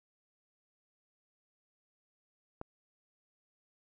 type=click; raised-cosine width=1 ms; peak=-26 dBFS; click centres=2.614 s; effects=none